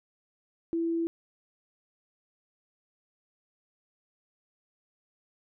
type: tone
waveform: sine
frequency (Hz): 332.8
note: E4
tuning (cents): +17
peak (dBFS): -26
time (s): 0.73-1.07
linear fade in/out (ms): 0
effects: none